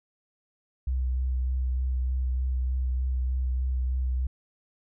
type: tone with vibrato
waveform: sine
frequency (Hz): 63.7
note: C2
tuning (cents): -46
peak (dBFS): -24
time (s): 0.87-4.27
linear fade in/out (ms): 5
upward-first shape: sine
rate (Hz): 3.3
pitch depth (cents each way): 18
effects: none